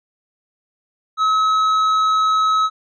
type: tone with tanh clipping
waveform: sine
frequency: 1285 Hz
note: E6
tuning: 45 cents flat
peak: -15 dBFS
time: 1.17-2.7 s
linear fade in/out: 50 ms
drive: 9 dB
effects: low-pass 6000 Hz 12 dB/octave